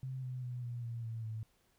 sine tone with pitch steps, 130.81 / 127.16 / 123.61 / 120.16 / 116.81 / 113.55 / 110.38 Hz, C3 / C3 / B2 / B2 / A#2 / A#2 / A2, 0 / -49 / +2 / -47 / +4 / -45 / +6 cents, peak -38 dBFS, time 0.03-1.43 s, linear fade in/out 0 ms, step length 200 ms, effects pink hiss -73 dBFS RMS until 1.78 s

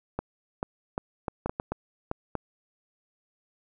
clicks, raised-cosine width 1 ms, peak -15 dBFS, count 10, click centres 0.19 / 0.629 / 0.979 / 1.282 / 1.46 / 1.495 / 1.599 / 1.72 / 2.114 / 2.353 s, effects none

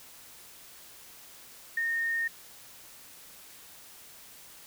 sine tone with ADSR envelope, 1838 Hz, A#6, 25 cents flat, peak -25 dBFS, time 1.77-2.28 s, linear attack 5 ms, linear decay 24 ms, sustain -2 dB, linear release 8 ms, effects white hiss -51 dBFS RMS until 4.66 s

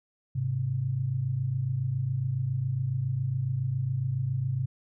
sine tone pair together, 104.77 / 132 Hz, G#2 / C3, +16 / +16 cents, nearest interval major third, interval 400 cents, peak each -32 / -27 dBFS, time 0.35-4.66 s, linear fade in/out 10 ms, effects none

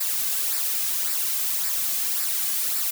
blue noise with flanger, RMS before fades -25 dBFS, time 0-2.91 s, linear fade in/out 10 ms, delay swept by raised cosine 0.31 to 2.21 ms, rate 1.8 Hz, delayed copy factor -0.55, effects none

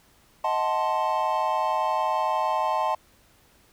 triangle chord, D# diminished seventh, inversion none, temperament equal with one note detuned, 629.1 / 740 / 880 / 1046.5 Hz, D#5 / F#5 / A5 / C6, +19 / 0 / 0 / 0 cents, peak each -27 / -28 / -24 / -26 dBFS, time 0.44-2.95 s, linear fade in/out 5 ms, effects pink hiss -59 dBFS RMS until 3.72 s

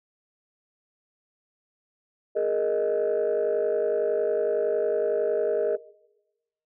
sine chord, Ab suspended second, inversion none, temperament equal, 415.3 / 466.2 / 622.3 Hz, Ab4 / Bb4 / Eb5, 0 / 0 / 0 cents, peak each -25 dBFS, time 2.35-5.77 s, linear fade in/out 20 ms, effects noise-tail reverb RT60 1.0 s tail -21 dB re dry + tanh soft clip ceiling -17 dBFS

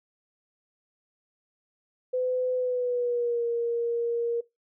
sine tone with pitch glide, 506 to 469.4 Hz, B4 to A#4, +42 to +12 cents, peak -24 dBFS, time 2.13-4.41 s, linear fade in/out 10 ms, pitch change -130 cents, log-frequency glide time 2.55-3.45 s, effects noise-tail reverb RT60 0.2 s tail -21 dB re dry

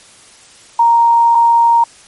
sine tone pair in turn, 932.3 / 932.3 Hz, A#5 / A#5, 0 / 0 cents, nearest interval unison, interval 0 cents, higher neither, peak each -6 dBFS, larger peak neither, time 0.79-1.35 / 1.35-1.84 s, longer first, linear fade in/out 5 ms, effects white hiss -42 dBFS RMS until 2.07 s + MP3 48 kbps

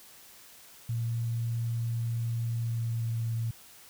sine tone with pitch glide, 116.3 to 114.57 Hz, A#2 to A#2, -4 to -30 cents, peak -28 dBFS, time 0.89-3.51 s, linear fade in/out 5 ms, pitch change -26 cents, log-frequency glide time 2.5-3.24 s, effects white hiss -53 dBFS RMS until 3.89 s

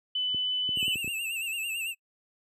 sine tone, 3002 Hz, F#7, 24 cents sharp, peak -26 dBFS, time 0.15-0.95 s, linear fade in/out 5 ms
clicks, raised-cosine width 3 ms, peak -27 dBFS, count 8, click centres 0.346 / 0.691 / 0.773 / 0.828 / 0.88 / 0.957 / 1.045 / 1.077 s
square tone with vibrato, 2700 Hz, E7, 41 cents sharp, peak -31 dBFS, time 0.75-1.95 s, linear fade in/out 50 ms, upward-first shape sine, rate 9 Hz, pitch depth 78 cents each way
effects noise-tail reverb RT60 0.1 s tail -25 dB re dry + high-pass 80 Hz 12 dB/octave

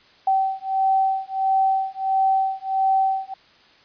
sine beating tone pair, 769 / 770.5 Hz, G5 / G5, -33 / -30 cents, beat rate 1.5 Hz, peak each -21 dBFS, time 0.27-3.34 s, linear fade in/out 5 ms, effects white hiss -53 dBFS RMS until 3.84 s + resampled to 11025 Hz

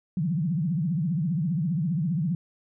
sine tone with vibrato, 164.81 Hz, E3, in tune, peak -23 dBFS, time 0.17-2.35 s, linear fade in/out 2 ms, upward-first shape triangle, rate 15 Hz, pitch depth 300 cents each way, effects none

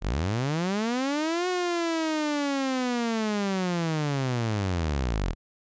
sawtooth linear two-way sweep, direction up then down, 37 to 366.8 to 37 Hz, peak -21 dBFS, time 0.01-5.35 s, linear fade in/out 50 ms, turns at 1.48 s, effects resampled to 16000 Hz

